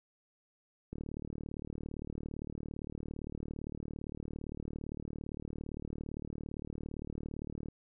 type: click train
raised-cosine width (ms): 3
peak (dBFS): -28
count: 255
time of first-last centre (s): 0.93-7.685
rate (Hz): 37.6
effects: none